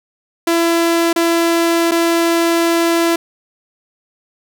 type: tone with dropouts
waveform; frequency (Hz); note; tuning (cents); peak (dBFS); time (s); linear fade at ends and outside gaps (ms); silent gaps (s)
sawtooth; 335.9; E4; +33; -8; 0.47-3.16; 5; 1.13-1.16 / 1.912-1.917
effects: none